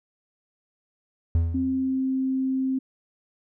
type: tone with exponential decay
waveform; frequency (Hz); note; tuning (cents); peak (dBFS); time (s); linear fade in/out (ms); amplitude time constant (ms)
triangle; 83.3; E2; +19; -14; 1.35-2; 0; 140
type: tone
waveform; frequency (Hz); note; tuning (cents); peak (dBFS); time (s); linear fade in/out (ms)
sine; 263.2; C4; +10; -22; 1.54-2.79; 10
effects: none